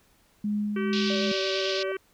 sine tone with tremolo, 208.3 Hz, G#3, 5 cents sharp, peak -24 dBFS, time 0.44-1.32 s, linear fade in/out 5 ms, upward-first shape sine, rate 2.3 Hz, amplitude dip 30%
harmonic tone, 383.5 Hz, G4, 38 cents flat, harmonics 1 / 3 / 4 / 5 / 6 / 7 / 8, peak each -29 / -40 / -38 / -43 / -42 / -47 / -48 dBFS, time 0.76-1.97 s, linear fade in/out 5 ms
pink band-pass noise, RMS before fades -32 dBFS, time 0.93-1.83 s, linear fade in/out 0 ms, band 2600 to 5200 Hz, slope 48 dB/octave
sine tone with vibrato, 579 Hz, D5, 25 cents flat, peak -31 dBFS, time 1.1-1.92 s, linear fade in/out 2 ms, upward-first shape square, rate 8.9 Hz, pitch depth 19 cents each way
effects pink hiss -63 dBFS RMS until 2.13 s

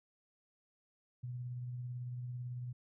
sine tone with tremolo, 123.47 Hz, B2, in tune, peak -38 dBFS, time 1.23-2.73 s, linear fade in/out 10 ms, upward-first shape triangle, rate 18 Hz, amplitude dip 30%, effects none

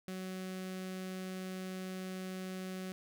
sawtooth tone with notch filter, 186.6 Hz, F#3, 15 cents sharp, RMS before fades -42 dBFS, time 0.08-2.92 s, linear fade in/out 0 ms, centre 920 Hz, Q 2, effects none

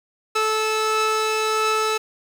sawtooth tone pair together, 435.7 / 1308.6 Hz, A4 / E6, -17 / -13 cents, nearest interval octave + perfect fifth, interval 1904 cents, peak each -18 dBFS, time 0.35-1.98 s, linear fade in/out 10 ms, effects low-pass 8000 Hz 12 dB/octave + 7-bit

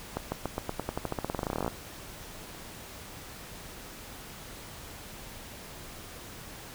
accelerating click train, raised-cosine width 1 ms, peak -16 dBFS, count 26, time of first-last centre 0.17-1.679 s, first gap 150 ms, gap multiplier 0.91, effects pink hiss -45 dBFS RMS until 6.74 s

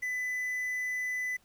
triangle tone with quantisation, 2000 Hz, B6, 21 cents sharp, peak -29 dBFS, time 0.02-1.37 s, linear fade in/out 10 ms, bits 9, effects pink hiss -66 dBFS RMS until 1.44 s

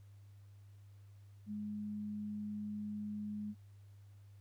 sine tone, 209.2 Hz, G#3, 13 cents sharp, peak -39 dBFS, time 1.46-3.55 s, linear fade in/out 50 ms, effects added 100 Hz sine -55 dBFS peak until 4.4 s + pink hiss -75 dBFS RMS until 4.4 s

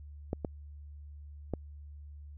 clicks, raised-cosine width 2 ms, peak -19 dBFS, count 3, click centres 0.331 / 0.448 / 1.537 s, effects added 73 Hz sine -45 dBFS peak until 2.37 s

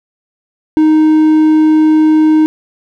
triangle tone, 311.1 Hz, D#4, in tune, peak -3 dBFS, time 0.77-2.46 s, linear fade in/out 0 ms, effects none

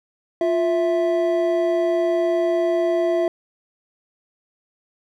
triangle tone pair together, 350 / 659.3 Hz, F4 / E5, +4 / 0 cents, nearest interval major seventh, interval 1096 cents, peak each -18 dBFS, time 0.41-3.28 s, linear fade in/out 2 ms, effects none

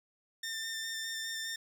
15% pulse tone with vibrato, 1800 Hz, A6, 39 cents sharp, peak -30 dBFS, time 0.43-1.56 s, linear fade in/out 5 ms, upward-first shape square, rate 4.9 Hz, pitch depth 12 cents each way, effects none

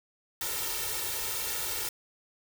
white noise with comb filter, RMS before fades -33 dBFS, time 0.41-1.89 s, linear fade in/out 2 ms, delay 2.2 ms, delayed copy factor +0.85, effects none

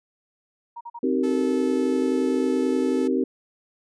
sine tone bursts, 942 Hz, A#5, 18 cents sharp, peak -33 dBFS, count 3, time 0.76-0.991 s, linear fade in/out 10 ms, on 49 ms, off 42 ms
sine chord, C minor seventh, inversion none, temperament equal with one note detuned, 261.6 / 311.1 / 382.6 / 466.2 Hz, C4 / Eb4 / G4 / Bb4, 0 / 0 / -42 / 0 cents, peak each -23 / -27 / -25 / -28 dBFS, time 1.03-3.24 s, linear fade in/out 5 ms
sawtooth tone, 435 Hz, A4, 20 cents flat, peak -31 dBFS, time 1.23-3.08 s, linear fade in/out 10 ms
effects resampled to 24000 Hz

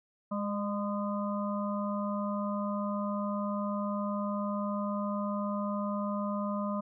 harmonic tone with a mistuned harmonic, 205.2 Hz, G#3, 21 cents flat, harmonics 1 / 3 / 5 / 6, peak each -32 / -37 / -39 / -40 dBFS, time 0.31-6.81 s, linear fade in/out 10 ms, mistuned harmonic 3, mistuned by -24 cents, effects none

